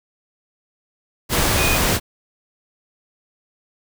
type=tone in noise; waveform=sine; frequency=2478 Hz; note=D#7; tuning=8 cents flat; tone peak=-21 dBFS; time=1.56-1.79 s; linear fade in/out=50 ms; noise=pink; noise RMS=-18 dBFS; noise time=1.29-2 s; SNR=-6 dB; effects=none